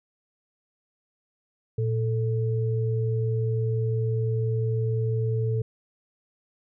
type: tone pair together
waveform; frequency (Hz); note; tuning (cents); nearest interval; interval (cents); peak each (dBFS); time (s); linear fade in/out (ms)
sine; 115.74 / 440; A#2 / A4; -12 / 0; octave + major seventh; 2312; -23 / -30; 1.78-5.62; 5
effects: none